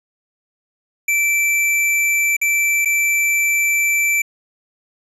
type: tone with dropouts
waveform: square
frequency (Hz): 2332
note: D7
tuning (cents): -13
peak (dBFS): -15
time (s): 1.08-4.22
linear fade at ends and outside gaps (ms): 5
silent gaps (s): 2.367-2.414 / 2.849-2.856
effects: resampled to 32000 Hz